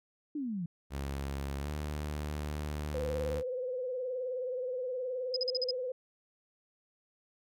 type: exponential sweep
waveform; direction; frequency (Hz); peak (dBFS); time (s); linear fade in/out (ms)
sine; down; 311.1 to 161.1; -33; 0.35-0.66; 5
type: tone with pitch glide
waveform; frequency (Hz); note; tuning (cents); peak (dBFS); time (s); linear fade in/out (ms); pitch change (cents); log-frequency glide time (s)
sawtooth; 69.3 to 74.7; C#2 to D2; 0 to +30; -31; 0.9-3.43; 50; +130; 1.6-1.69
type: tone with vibrato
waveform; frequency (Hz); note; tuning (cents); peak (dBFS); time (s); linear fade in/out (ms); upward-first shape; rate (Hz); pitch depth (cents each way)
sine; 506; B4; +42; -33; 2.94-5.92; 5; sine; 19; 57
type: tone bursts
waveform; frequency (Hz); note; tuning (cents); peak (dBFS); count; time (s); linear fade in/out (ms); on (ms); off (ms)
sine; 5040; D#8; +21; -29; 6; 5.34-5.709; 2; 24; 45
effects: none